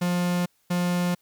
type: tone pair in turn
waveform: 45% pulse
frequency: 176.8 / 176.8 Hz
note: F3 / F3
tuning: +22 / +22 cents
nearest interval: unison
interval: 0 cents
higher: neither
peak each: -22 dBFS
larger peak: neither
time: 0.01-0.46 / 0.7-1.15 s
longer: neither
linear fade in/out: 10 ms
effects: white hiss -67 dBFS RMS until 1.21 s